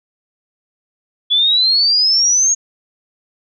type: exponential sweep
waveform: sine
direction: up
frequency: 3399 to 6645 Hz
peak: -10 dBFS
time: 1.3-2.55 s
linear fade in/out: 20 ms
effects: none